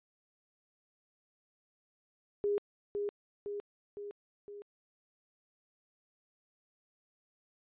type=tone with echo; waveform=sine; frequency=408.9 Hz; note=G#4; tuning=27 cents flat; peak=-28 dBFS; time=2.44-2.58 s; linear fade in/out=0 ms; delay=510 ms; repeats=4; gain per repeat=-4 dB; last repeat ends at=4.62 s; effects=resampled to 8000 Hz